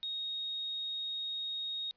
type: tone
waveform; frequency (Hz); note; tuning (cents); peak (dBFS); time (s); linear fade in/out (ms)
sine; 3740; A#7; +5; -35; 0.03-1.91; 0
effects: pink hiss -74 dBFS RMS until 1.96 s + resampled to 11025 Hz